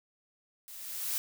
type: noise with level ramp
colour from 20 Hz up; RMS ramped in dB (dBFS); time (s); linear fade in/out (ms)
blue; -48 to -31; 0.68-1.18; 0
effects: none